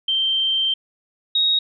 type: tone pair in turn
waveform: sine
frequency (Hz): 3136 / 3769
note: G7 / A#7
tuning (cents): 0 / +18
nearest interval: minor third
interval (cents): 318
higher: second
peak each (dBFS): -17 / -15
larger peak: second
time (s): 0.08-0.74 / 1.35-1.59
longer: first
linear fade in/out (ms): 5
effects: none